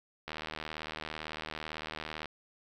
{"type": "click train", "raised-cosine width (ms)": 0.3, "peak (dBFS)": -22, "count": 155, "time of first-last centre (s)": [0.28, 2.257], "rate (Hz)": 77.9, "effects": ["10-bit"]}